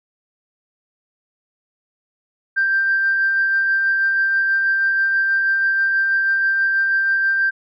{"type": "tone with tremolo", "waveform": "sine", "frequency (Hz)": 1576, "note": "G6", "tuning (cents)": 9, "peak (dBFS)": -13, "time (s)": [2.56, 7.51], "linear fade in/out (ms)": 20, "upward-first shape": "sine", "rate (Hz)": 6.2, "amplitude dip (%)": 25, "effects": ["tanh soft clip ceiling -9 dBFS"]}